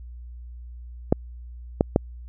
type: clicks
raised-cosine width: 2 ms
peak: -3 dBFS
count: 3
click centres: 1.125 / 1.809 / 1.961 s
effects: added 60 Hz sine -37 dBFS peak until 2.28 s